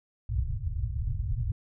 white low-pass noise, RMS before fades -30 dBFS, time 0.29-1.52 s, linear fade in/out 2 ms, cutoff 130 Hz, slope 96 dB/octave, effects none

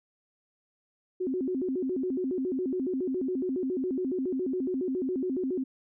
sine tone with vibrato, 311.1 Hz, D#4, in tune, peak -27 dBFS, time 1.2-5.64 s, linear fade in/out 10 ms, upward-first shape square, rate 7.2 Hz, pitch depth 290 cents each way, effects none

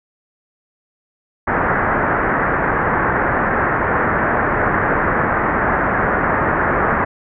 white low-pass noise, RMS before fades -17 dBFS, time 1.47-7.05 s, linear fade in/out 10 ms, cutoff 1800 Hz, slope 48 dB/octave, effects none

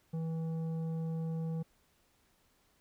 sine tone with tanh clipping, 162.5 Hz, E3, 24 cents flat, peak -35 dBFS, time 0.13-1.63 s, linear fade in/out 10 ms, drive 9 dB, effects pink hiss -71 dBFS RMS until 2.8 s

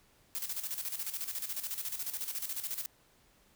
blue noise with tremolo, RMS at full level -36 dBFS, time 0.35-2.86 s, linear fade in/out 0 ms, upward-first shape square, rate 14 Hz, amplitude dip 65%, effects pink hiss -66 dBFS RMS until 3.55 s

